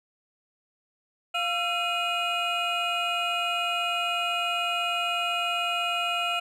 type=tone cluster; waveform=triangle; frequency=697 / 1354 / 2487 / 2877 Hz; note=F5 / E6 / D#7 / F#7; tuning=-4 / +46 / -1 / -49 cents; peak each=-29 dBFS; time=1.34-6.4 s; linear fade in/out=10 ms; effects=none